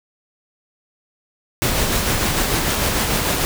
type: noise with tremolo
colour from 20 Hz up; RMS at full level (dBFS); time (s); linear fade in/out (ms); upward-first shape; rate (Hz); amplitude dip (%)
pink; -18; 1.62-3.45; 0; sine; 6.7; 30
effects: none